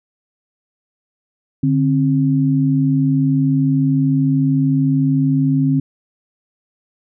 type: tone pair together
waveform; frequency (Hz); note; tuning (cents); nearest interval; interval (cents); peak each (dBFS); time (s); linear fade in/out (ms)
sine; 146.7 / 266.7; D3 / C4; -2 / +33; minor seventh; 1035; -15; 1.63-5.8; 5
effects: none